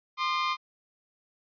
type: tone pair together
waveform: sawtooth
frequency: 1046 / 1210.7 Hz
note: C6 / D#6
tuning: -1 / -48 cents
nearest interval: minor third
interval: 253 cents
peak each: -25 dBFS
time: 0.17-0.57 s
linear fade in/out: 50 ms
effects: resampled to 11025 Hz